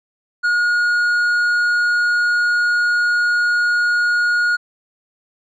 sine tone with tanh clipping, 1440 Hz, F#6, 47 cents flat, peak -15 dBFS, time 0.43-4.57 s, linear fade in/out 20 ms, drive 6 dB, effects none

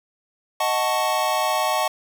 square chord, D# half-diminished seventh, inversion none, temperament equal, 622.3 / 740 / 880 / 1108.7 Hz, D#5 / F#5 / A5 / C#6, 0 / 0 / 0 / 0 cents, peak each -26 dBFS, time 0.6-1.88 s, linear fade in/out 5 ms, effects none

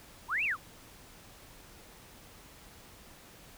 sine linear two-way sweep, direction up then down, 830.6 to 2794 to 973 Hz, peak -28 dBFS, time 0.28-0.57 s, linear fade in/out 50 ms, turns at 0.44 s, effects pink hiss -54 dBFS RMS until 3.57 s

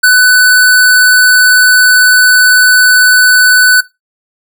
square tone, 1497 Hz, F#6, 20 cents sharp, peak -3 dBFS, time 0.03-3.81 s, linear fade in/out 10 ms, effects noise-tail reverb RT60 0.2 s tail -19 dB re dry

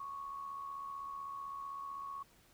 sine tone with amplitude modulation, 1108.7 Hz, C#6, in tune, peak -39 dBFS, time 0-2.23 s, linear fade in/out 5 ms, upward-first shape sine, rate 75.8 Hz, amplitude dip 50%, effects pink hiss -66 dBFS RMS until 2.53 s

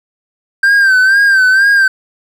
triangle tone with vibrato, 1568 Hz, G6, in tune, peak -4 dBFS, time 0.63-1.88 s, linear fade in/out 5 ms, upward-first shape sine, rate 2.1 Hz, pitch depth 71 cents each way, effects none

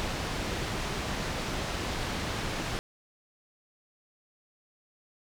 pink low-pass noise, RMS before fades -33 dBFS, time 0-2.79 s, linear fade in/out 0 ms, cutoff 5500 Hz, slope 12 dB/octave, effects none

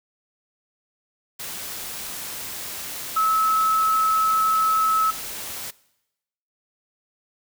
sine tone in noise, 1297 Hz, E6, 28 cents flat, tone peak -17 dBFS, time 3.16-5.11 s, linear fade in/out 10 ms, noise white, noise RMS -33 dBFS, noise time 1.39-5.71 s, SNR +13 dB, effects noise-tail reverb RT60 0.9 s tail -21 dB re dry

